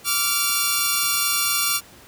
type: tone pair together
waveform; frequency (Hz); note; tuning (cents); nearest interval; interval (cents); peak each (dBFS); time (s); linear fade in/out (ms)
5% pulse; 1159 / 1385.9; D6 / F6; -23 / -14; minor third; 309; -10; 0.04-1.81; 50
effects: pink hiss -47 dBFS RMS until 2.07 s + high-pass 60 Hz 12 dB/octave